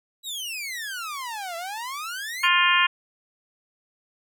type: exponential two-way sweep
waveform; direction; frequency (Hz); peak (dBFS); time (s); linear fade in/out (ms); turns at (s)
sawtooth; down then up; 3951 to 659.3 to 2375; -27; 0.23-2.49; 50; 1.56
type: harmonic tone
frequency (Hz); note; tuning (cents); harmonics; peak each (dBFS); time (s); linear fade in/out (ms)
352.3; F4; +15; 3 / 4 / 5 / 6 / 7 / 8 / 9; -22 / -26 / -23 / -28 / -24 / -25 / -28; 2.43-2.87; 10
effects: none

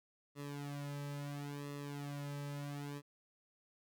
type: tone with flanger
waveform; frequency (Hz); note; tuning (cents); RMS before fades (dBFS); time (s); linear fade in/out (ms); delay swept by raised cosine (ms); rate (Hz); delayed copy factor
sawtooth; 143.4; D3; -41; -44; 0.35-3.02; 50; 1.3 to 2.8; 0.73; -0.9
effects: none

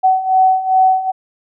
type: beating tone pair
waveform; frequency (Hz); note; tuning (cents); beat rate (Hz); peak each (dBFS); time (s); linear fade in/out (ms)
sine; 752 / 754.5; F#5 / F#5; +28 / +34; 2.5; -15 / -11; 0.03-1.12; 20
effects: none

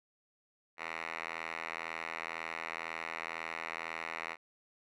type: tone with band-pass filter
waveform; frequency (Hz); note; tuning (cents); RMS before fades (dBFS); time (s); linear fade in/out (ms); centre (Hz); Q
5% pulse; 82; E2; -9; -41; 0.77-4.37; 50; 1800; 3.7
effects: none

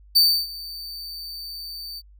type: tone with ADSR envelope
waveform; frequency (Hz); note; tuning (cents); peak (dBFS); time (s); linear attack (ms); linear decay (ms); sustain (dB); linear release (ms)
45% pulse; 4581; D8; -44; -11; 0.15-2.02; 15; 300; -21; 40
effects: added 50 Hz sine -47 dBFS peak until 2.19 s

